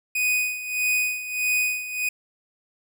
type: tone with tremolo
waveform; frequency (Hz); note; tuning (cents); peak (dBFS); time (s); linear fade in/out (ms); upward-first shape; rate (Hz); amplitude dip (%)
45% pulse; 2489; D#7; 0; -19; 0.15-2.09; 5; sine; 1.6; 75
effects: none